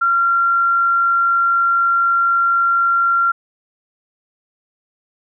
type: tone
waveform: sine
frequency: 1376 Hz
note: F6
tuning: 26 cents flat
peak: -12 dBFS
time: 0.01-3.32 s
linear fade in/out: 10 ms
effects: none